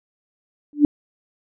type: tone with exponential growth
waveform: sine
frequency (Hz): 293.7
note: D4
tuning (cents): 0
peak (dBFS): -5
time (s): 0.73-0.85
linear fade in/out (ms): 1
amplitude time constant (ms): 25
effects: none